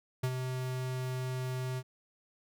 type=tone with ADSR envelope; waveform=square; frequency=128.4 Hz; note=C3; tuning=32 cents flat; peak=-28 dBFS; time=0.23-1.83 s; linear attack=9 ms; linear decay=59 ms; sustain=-6 dB; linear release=52 ms; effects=none